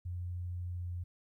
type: tone with pitch glide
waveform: sine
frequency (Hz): 88.7 to 88.14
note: F2 to F2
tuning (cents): +27 to +16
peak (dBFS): -36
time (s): 0.05-1.04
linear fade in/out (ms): 10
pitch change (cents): -11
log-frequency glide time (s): 0.73-0.88
effects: 13-bit